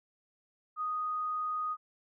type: tone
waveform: sine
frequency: 1243 Hz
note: D#6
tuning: 2 cents flat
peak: -31 dBFS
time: 0.76-1.77 s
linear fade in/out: 50 ms
effects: none